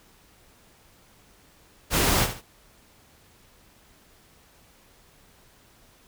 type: noise with echo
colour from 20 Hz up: pink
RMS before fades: -22 dBFS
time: 1.9-2.28 s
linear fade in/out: 50 ms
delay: 72 ms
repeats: 2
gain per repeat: -10 dB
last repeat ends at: 2.424 s
effects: pink hiss -57 dBFS RMS until 6.07 s

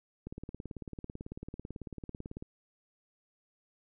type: click train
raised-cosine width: 3 ms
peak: -28 dBFS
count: 40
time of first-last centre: 0.27-2.425 s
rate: 18.1 Hz
effects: none

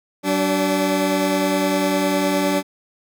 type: tone pair together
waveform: 20% pulse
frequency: 190 / 289.9 Hz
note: F#3 / D4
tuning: +46 / -22 cents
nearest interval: perfect fifth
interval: 732 cents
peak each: -17 / -14 dBFS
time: 0.23-2.63 s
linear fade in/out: 50 ms
effects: none

